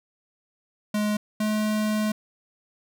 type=tone pair in turn; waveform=square; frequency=210 / 213.7 Hz; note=G#3 / G#3; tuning=+19 / +50 cents; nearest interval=unison; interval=31 cents; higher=second; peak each=-23 dBFS; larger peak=neither; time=0.94-1.17 / 1.4-2.12 s; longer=second; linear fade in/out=5 ms; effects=none